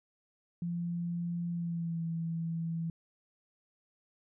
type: tone with pitch glide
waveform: sine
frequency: 172.1 to 165.28 Hz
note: F3 to E3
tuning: -25 to +5 cents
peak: -32 dBFS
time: 0.62-2.9 s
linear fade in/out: 2 ms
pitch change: -70 cents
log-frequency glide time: 1.51-2.03 s
effects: none